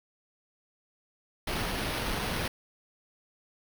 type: noise with sample-and-hold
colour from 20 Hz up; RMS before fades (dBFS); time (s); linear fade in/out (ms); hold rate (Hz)
pink; -32; 1.47-2.48; 5; 7350
effects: none